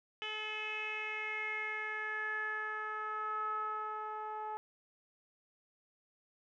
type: tone with low-pass filter sweep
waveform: 10% pulse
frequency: 429.5 Hz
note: A4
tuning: 42 cents flat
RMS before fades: -39 dBFS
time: 0.22-4.57 s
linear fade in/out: 0 ms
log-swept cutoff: 3000 to 980 Hz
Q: 6.2
effects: none